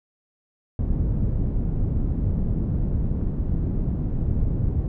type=low-pass noise; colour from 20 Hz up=pink; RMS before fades=-23 dBFS; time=0.79-4.88 s; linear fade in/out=2 ms; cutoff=190 Hz; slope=12 dB/octave; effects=none